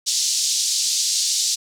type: band-pass noise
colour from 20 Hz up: white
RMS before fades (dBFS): -21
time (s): 0.06-1.56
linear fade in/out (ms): 20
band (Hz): 4100 to 7100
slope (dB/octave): 24
effects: none